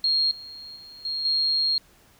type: tone with level steps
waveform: sine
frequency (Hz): 4250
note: C8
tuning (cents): +26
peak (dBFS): -19 / -38 / -42 / -26 / -20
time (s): 0.04-1.78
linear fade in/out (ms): 2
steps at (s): 0.31 / 0.76 / 1.05 / 1.25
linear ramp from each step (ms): 2
effects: pink hiss -57 dBFS RMS until 2.19 s